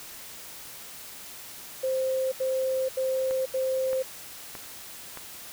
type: tone bursts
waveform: sine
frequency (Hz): 523.3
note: C5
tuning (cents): 0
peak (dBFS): -24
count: 4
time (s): 1.83-4.027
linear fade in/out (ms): 10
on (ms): 490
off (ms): 79
type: click train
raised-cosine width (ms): 0.5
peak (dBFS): -24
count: 4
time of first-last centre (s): 3.31-5.173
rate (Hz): 1.61
effects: white hiss -43 dBFS RMS until 5.52 s